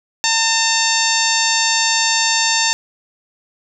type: harmonic tone with a mistuned harmonic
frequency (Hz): 900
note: A5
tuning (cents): +39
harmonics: 1 / 2 / 3 / 4 / 5 / 6 / 7 / 8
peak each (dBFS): -22 / -22 / -22 / -22 / -22 / -22 / -22 / -22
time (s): 0.24-2.73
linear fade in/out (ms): 0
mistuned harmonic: 4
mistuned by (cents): +19
effects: none

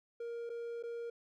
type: tone with dropouts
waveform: triangle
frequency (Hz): 468.8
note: A#4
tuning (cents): +10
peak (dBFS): -37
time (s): 0.2-1.1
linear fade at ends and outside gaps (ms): 5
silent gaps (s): 0.494-0.499 / 0.827-0.835
effects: none

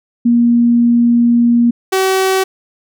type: tone pair in turn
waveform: sine / sawtooth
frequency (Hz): 237.1 / 380.4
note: A#3 / F#4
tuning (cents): +30 / +48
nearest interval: minor sixth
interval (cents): 818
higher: second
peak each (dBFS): -7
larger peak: neither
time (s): 0.25-1.71 / 1.92-2.44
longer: first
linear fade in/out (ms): 10
effects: none

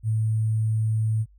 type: tone with sample-and-hold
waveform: sine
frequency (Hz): 110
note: A2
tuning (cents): 0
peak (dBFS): -20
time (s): 0.03-1.26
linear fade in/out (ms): 50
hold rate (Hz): 8820
effects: added 50 Hz sine -51 dBFS peak until 1.38 s

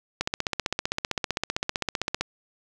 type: click train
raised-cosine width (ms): 0.2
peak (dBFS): -8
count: 32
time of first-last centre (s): 0.21-2.21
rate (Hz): 15.5
effects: none

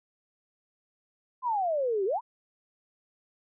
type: exponential two-way sweep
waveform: sine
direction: down then up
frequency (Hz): 1046.5 to 370 to 1046.5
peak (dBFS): -25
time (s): 1.42-2.21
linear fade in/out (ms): 50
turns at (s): 2.05
effects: none

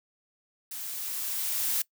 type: noise with level ramp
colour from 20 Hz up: blue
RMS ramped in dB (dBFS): -38 to -27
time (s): 0.71-1.82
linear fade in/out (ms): 5
effects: noise-tail reverb RT60 0.1 s tail -22 dB re dry

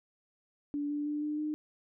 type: tone with pitch steps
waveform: sine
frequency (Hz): 289.9 / 293.3 / 296.7 / 300.1 / 303.6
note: D4 / D4 / D4 / D4 / D#4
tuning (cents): -22 / -2 / +18 / +38 / -42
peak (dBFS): -31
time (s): 0.74-1.54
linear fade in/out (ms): 0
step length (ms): 160
effects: none

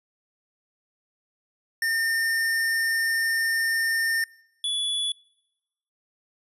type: tone pair in turn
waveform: square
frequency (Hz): 1813 / 3422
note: A#6 / A7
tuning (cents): -49 / -49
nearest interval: major seventh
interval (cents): 1100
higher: second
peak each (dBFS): -23 / -25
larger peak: first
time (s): 1.82-4.24 / 4.64-5.12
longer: first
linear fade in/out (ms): 2
effects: noise-tail reverb RT60 1.0 s tail -26 dB re dry + resampled to 32000 Hz

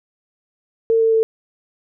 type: tone with pitch steps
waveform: sine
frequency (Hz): 452.6 / 449.2 / 445.9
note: A4 / A4 / A4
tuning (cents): +49 / +36 / +23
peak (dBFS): -12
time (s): 0.9-1.23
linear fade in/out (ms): 0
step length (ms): 110
effects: none

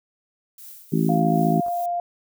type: noise with tremolo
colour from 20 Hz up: violet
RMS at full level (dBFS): -40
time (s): 0.58-1.86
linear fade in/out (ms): 2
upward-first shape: triangle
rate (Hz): 2.6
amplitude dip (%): 70
type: harmonic tone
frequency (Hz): 54.7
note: A1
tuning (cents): -9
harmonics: 3 / 4 / 5 / 6 / 7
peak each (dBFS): -21 / -23 / -25 / -27 / -28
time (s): 0.92-1.61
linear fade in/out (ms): 10
type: tone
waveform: sine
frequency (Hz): 698.5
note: F5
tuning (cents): 0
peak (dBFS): -22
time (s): 1.09-2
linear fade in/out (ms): 2
type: clicks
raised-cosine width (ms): 1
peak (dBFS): -29 / -28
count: 2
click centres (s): 1.664 / 1.683
effects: none

